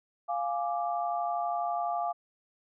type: chord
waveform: sine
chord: D diminished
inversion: first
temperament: equal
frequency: 698.5 / 830.6 / 1174.7 Hz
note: F5 / Ab5 / D6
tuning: 0 / 0 / 0 cents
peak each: -30 / -35 / -36 dBFS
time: 0.28-2.13 s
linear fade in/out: 20 ms
effects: none